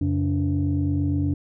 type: tone cluster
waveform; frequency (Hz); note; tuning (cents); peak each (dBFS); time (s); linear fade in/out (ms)
sine; 88.8 / 137.4 / 288.2; F2 / C#3 / D4; +29 / -15 / -33; -22 / -26 / -23; 0.01-1.34; 5
effects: tanh soft clip ceiling -14 dBFS

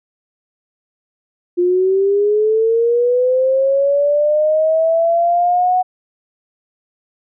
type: linear sweep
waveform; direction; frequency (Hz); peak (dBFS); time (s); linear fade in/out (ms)
sine; up; 350.1 to 740; -11; 1.57-5.83; 20
effects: none

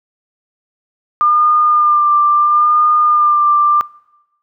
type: tone with vibrato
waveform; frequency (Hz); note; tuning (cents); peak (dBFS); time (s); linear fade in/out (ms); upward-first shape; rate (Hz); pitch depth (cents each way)
sine; 1200; D6; +37; -8; 1.21-3.81; 0; sine; 0.74; 26
effects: noise-tail reverb RT60 1.0 s tail -24 dB re dry

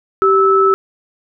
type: tone pair together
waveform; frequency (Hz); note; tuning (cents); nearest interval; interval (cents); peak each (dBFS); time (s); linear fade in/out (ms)
sine; 388.1 / 1307.2; G4 / E6; -17 / -15; octave + major sixth; 2102; -11; 0.22-0.74; 0
effects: none

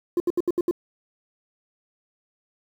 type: tone bursts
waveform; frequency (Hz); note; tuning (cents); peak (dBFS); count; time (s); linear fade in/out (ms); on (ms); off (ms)
sine; 350; F4; +4; -16; 6; 0.17-0.711; 2; 31; 71
effects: tanh soft clip ceiling -17 dBFS + 8-bit

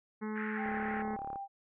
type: harmonic tone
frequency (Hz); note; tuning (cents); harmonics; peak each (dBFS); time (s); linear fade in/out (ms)
214.8; A3; -41; 1 / 2 / 4 / 5 / 6 / 7 / 8 / 9 / 10; -36 / -42 / -48 / -50 / -52 / -53 / -54 / -55 / -56; 0.21-1.17; 20
type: band-pass noise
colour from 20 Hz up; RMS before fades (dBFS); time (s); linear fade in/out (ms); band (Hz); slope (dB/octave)
white; -42; 0.35-1.03; 20; 1400 to 2000; 48
type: tone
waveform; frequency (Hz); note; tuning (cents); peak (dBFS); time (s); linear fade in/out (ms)
sine; 791; G5; +15; -38; 0.56-1.48; 50
type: click train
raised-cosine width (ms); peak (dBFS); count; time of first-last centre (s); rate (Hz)
1; -31; 26; 0.66-1.358; 35.8
effects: none

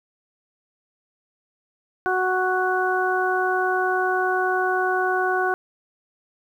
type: harmonic tone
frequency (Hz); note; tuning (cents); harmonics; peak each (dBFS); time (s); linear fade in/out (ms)
370.3; F#4; +1; 1 / 2 / 3 / 4; -24 / -24 / -28 / -24; 2.06-5.54; 0
effects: 9-bit

